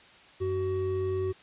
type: tone pair together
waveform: triangle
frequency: 93.95 / 375.8 Hz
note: F#2 / F#4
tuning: +27 / +27 cents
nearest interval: 2 octaves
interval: 2400 cents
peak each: -31 / -26 dBFS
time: 0.4-1.33 s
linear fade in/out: 20 ms
effects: white hiss -54 dBFS RMS until 1.42 s + resampled to 8000 Hz